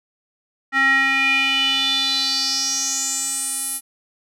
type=tone with band-pass filter sweep; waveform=square; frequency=270 Hz; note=C#4; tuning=45 cents flat; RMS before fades=-20 dBFS; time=0.72-3.81 s; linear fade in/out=50 ms; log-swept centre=1700 to 11000 Hz; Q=6; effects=none